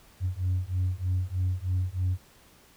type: beating tone pair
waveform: sine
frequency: 90.2 / 93.4 Hz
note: F#2 / F#2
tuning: -44 / +17 cents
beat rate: 3.2 Hz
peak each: -27 dBFS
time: 0.2-2.18 s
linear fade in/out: 50 ms
effects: tanh soft clip ceiling -21 dBFS + pink hiss -57 dBFS RMS until 2.76 s